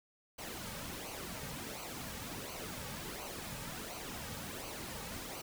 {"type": "noise with flanger", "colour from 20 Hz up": "pink", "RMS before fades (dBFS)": -44, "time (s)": [0.38, 5.42], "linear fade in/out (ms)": 10, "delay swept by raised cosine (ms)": [0.56, 2.96], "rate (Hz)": 1.4, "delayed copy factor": -0.6, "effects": []}